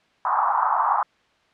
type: band-pass noise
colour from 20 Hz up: white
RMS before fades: -21 dBFS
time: 0.25-1.03 s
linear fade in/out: 2 ms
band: 790 to 1200 Hz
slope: 48 dB/octave
effects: white hiss -61 dBFS RMS until 1.53 s + low-pass 3000 Hz 12 dB/octave